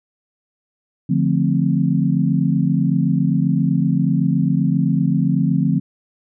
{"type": "chord", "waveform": "sine", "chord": "D minor seventh", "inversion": "none", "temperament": "equal", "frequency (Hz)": [146.83, 174.61, 220, 261.6], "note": ["D3", "F3", "A3", "C4"], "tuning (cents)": [0, 0, 0, 0], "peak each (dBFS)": [-19, -18, -22, -21], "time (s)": [1.09, 5.8], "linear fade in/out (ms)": 10, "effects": []}